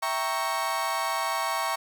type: chord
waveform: 35% pulse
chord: E diminished seventh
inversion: none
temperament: equal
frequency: 659.3 / 784 / 932.3 / 1108.7 Hz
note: E5 / G5 / Bb5 / Db6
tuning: 0 / 0 / 0 / 0 cents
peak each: -32 / -32 / -30 / -28 dBFS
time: 0.02-1.76 s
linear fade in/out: 10 ms
effects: none